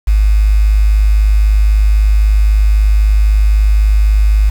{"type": "tone with quantisation", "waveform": "sine", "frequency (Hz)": 51.91, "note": "G#1", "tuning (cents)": 0, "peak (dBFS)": -6, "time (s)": [0.07, 4.5], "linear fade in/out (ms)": 10, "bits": 5, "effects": []}